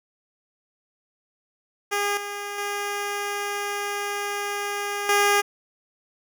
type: tone with level steps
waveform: 10% pulse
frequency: 407.3 Hz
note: G#4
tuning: 34 cents flat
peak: -14 / -22 / -18 / -9 dBFS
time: 1.91-5.42 s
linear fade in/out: 20 ms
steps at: 2.17 / 2.58 / 5.09 s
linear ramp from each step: 2 ms
effects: none